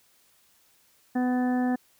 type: harmonic tone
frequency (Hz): 250.3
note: B3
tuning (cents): +23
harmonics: 1 / 2 / 3 / 4 / 5 / 6 / 7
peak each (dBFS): -23 / -36 / -32 / -46 / -48 / -48 / -39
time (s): 1.15-1.76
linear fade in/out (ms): 10
effects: white hiss -63 dBFS RMS until 1.99 s